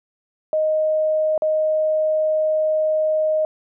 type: tone with dropouts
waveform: sine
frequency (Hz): 622.3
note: D#5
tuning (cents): 0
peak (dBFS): -16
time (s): 0.53-3.45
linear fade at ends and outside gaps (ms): 1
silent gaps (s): 1.378-1.421
effects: none